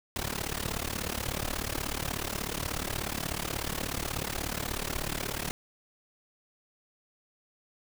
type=noise with amplitude modulation; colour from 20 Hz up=pink; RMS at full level=-30 dBFS; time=0.16-5.51 s; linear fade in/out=0 ms; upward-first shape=sine; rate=36.5 Hz; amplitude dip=90%; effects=none